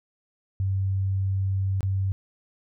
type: tone with dropouts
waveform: sine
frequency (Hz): 96.4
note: G2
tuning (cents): -28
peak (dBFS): -22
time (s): 0.6-2.12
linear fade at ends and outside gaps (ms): 0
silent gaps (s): 1.807-1.83
effects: none